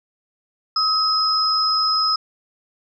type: tone pair together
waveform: sine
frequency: 1277 / 5108 Hz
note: D#6 / D#8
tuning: +45 / +45 cents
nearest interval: 2 octaves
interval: 2400 cents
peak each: -20 / -18 dBFS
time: 0.76-2.16 s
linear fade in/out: 5 ms
effects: none